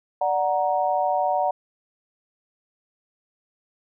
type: chord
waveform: sine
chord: D augmented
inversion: none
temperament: equal with one note detuned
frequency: 587.3 / 740 / 935.6 Hz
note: D5 / F#5 / A#5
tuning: 0 / 0 / +6 cents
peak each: -25 / -22 / -26 dBFS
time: 0.21-1.51 s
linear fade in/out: 5 ms
effects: none